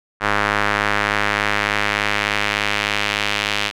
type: tone with band-pass filter sweep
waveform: square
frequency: 51.7 Hz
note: G#1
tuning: 7 cents flat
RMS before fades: -20 dBFS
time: 0.2-3.72 s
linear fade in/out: 50 ms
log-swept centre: 1500 to 2900 Hz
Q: 1.5
effects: none